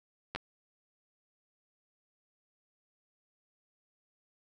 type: clicks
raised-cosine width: 0.3 ms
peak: -19 / -20 dBFS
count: 2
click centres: 0.35 / 0.36 s
effects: none